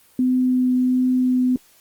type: tone with vibrato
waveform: sine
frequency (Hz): 253.5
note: B3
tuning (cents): +45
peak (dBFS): -15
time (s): 0.19-1.56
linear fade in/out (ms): 2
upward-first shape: triangle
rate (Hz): 1.4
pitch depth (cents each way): 8
effects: white hiss -54 dBFS RMS until 1.8 s + Opus 32 kbps